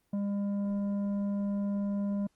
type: tone with tanh clipping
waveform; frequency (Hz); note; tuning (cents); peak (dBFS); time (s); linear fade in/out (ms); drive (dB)
sine; 201.4; G3; +47; -30; 0.13-2.27; 5; 8
effects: pink hiss -74 dBFS RMS until 2.35 s + Opus 24 kbps